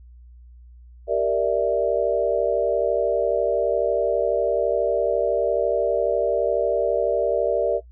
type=chord; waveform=sine; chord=E half-diminished seventh; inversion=first; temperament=equal; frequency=392 / 466.2 / 587.3 / 659.3 Hz; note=G4 / Bb4 / D5 / E5; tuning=0 / 0 / 0 / 0 cents; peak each=-27 / -23 / -22 / -24 dBFS; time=1.07-7.81 s; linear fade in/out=50 ms; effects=noise-tail reverb RT60 0.1 s tail -20 dB re dry + added 60 Hz sine -43 dBFS peak until 7.91 s